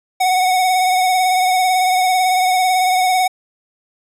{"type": "tone with vibrato", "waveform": "square", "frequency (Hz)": 740, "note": "F#5", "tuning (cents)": 0, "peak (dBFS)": -13, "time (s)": [0.2, 3.28], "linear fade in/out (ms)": 10, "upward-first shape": "triangle", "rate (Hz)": 18, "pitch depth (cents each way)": 38, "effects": ["resampled to 32000 Hz"]}